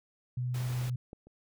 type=tone; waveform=sine; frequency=124.5 Hz; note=B2; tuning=14 cents sharp; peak=-30 dBFS; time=0.37-0.96 s; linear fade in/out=5 ms
type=noise; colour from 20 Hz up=pink; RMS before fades=-45 dBFS; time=0.54-0.9 s; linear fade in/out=5 ms
type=clicks; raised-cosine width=2 ms; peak=-31 / -41 dBFS; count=2; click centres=1.131 / 1.27 s
effects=none